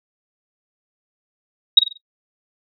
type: tone with echo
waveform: sine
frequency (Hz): 3795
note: A#7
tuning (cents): +30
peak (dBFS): -3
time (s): 1.77-1.79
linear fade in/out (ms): 5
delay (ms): 46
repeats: 4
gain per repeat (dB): -9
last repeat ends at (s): 1.974
effects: noise-tail reverb RT60 0.1 s tail -19 dB re dry